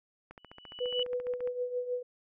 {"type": "click train", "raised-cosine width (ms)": 0.5, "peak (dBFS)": -32, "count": 18, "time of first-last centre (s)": [0.31, 1.474], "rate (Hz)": 14.6}
{"type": "tone with exponential growth", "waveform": "sine", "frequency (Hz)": 2957, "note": "F#7", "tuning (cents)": -2, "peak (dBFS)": -28, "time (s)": [0.38, 1.03], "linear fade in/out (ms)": 2, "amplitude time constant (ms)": 140}
{"type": "tone with tremolo", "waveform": "sine", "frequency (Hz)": 494.5, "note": "B4", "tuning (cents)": 2, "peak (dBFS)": -28, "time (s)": [0.8, 2.03], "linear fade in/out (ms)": 10, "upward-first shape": "triangle", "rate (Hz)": 6.4, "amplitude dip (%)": 75}
{"effects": []}